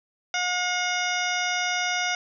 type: harmonic tone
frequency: 720 Hz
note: F#5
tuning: 47 cents flat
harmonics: 1 / 2 / 3 / 4 / 5 / 7 / 8 / 9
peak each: -30 / -29 / -29 / -34 / -34 / -36 / -33 / -44 dBFS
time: 0.34-2.15 s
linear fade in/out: 2 ms
effects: none